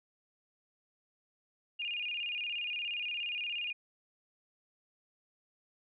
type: tone with vibrato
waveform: sine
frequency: 2628 Hz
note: E7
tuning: 6 cents flat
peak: -34 dBFS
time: 1.79-3.73 s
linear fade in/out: 10 ms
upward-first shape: square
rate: 17 Hz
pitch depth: 120 cents each way
effects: none